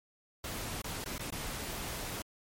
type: noise with dropouts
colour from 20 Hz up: pink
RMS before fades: -39 dBFS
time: 0.44-2.22 s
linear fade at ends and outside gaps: 2 ms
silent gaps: 0.818-0.842 / 1.042-1.059 / 1.181-1.194 / 1.304-1.323 s
effects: MP3 64 kbps